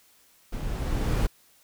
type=noise with level ramp; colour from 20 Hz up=brown; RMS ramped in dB=-33 to -22 dBFS; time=0.52-1.27 s; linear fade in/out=10 ms; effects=white hiss -60 dBFS RMS until 1.63 s